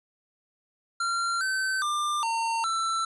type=tone with pitch steps; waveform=square; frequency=1376 / 1537 / 1193 / 912 / 1335 Hz; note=F6 / G6 / D6 / A#5 / E6; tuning=-26 / -35 / +27 / -38 / +22 cents; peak=-26 dBFS; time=1-3.05 s; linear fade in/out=5 ms; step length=410 ms; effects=resampled to 24000 Hz